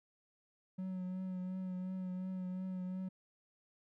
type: tone with vibrato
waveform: triangle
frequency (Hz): 185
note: F#3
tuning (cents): 0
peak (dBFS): -36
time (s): 0.78-3.09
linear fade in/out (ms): 10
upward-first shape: triangle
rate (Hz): 2.8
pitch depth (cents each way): 30
effects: none